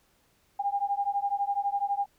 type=beating tone pair; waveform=sine; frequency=799 / 811 Hz; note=G5 / G#5; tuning=+33 / -41 cents; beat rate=12 Hz; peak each=-29 dBFS; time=0.59-2.06 s; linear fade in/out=10 ms; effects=pink hiss -67 dBFS RMS until 2.18 s